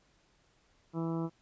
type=harmonic tone; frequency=164.9 Hz; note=E3; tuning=1 cent sharp; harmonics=1 / 2 / 3 / 4 / 5 / 6 / 7 / 8; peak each=-34 / -35 / -44 / -47 / -49 / -47 / -51 / -51 dBFS; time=0.93-1.3 s; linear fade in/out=50 ms; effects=pink hiss -69 dBFS RMS until 1.41 s + resampled to 16000 Hz